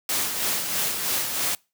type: noise with tremolo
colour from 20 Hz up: white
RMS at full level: -24 dBFS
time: 0.09-1.55 s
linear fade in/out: 2 ms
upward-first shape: sine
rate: 3.1 Hz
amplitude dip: 45%
effects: noise-tail reverb RT60 0.3 s tail -26 dB re dry + high-pass 100 Hz 12 dB/octave